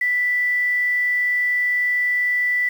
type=tone with quantisation; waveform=sine; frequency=1975.5 Hz; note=B6; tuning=in tune; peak=-17 dBFS; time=0.01-2.69 s; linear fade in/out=5 ms; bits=7; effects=none